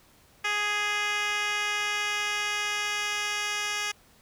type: tone with band-pass filter sweep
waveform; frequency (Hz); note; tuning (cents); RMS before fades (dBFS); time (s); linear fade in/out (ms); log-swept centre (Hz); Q
10% pulse; 415.3; G#4; 0; -29; 0.44-3.92; 10; 2600 to 4100; 1
effects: pink hiss -59 dBFS RMS until 4.21 s